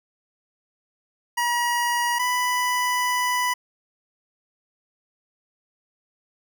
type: tone pair in turn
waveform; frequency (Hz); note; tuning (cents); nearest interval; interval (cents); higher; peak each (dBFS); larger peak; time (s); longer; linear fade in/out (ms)
25% pulse; 958 / 991.2; A#5 / B5; +47 / +6; minor second; 59; second; -17; neither; 1.37-2.19 / 2.19-3.54; second; 10
effects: none